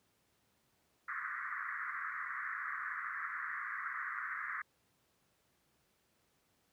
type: band-pass noise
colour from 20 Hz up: white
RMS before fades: -41 dBFS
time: 1.08-4.62 s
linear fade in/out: 5 ms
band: 1100 to 2000 Hz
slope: 96 dB/octave
effects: pink hiss -75 dBFS RMS until 6.72 s + high-pass 80 Hz 12 dB/octave